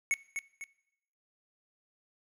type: tone with echo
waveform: square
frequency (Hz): 2208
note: C#7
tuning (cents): -7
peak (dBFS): -26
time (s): 0.11-0.14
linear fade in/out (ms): 0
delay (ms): 250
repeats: 2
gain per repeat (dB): -7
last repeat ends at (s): 0.64
effects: noise-tail reverb RT60 0.8 s tail -21 dB re dry + low-pass 12000 Hz 12 dB/octave